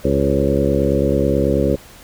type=harmonic tone with a mistuned harmonic; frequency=69.3 Hz; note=C#2; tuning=in tune; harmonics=1 / 2 / 3 / 4 / 5 / 6 / 7 / 8; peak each=-22 / -22 / -22 / -22 / -22 / -22 / -22 / -22 dBFS; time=0.04-1.76 s; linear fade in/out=10 ms; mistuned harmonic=7; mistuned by=+40 cents; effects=pink hiss -42 dBFS RMS until 2.03 s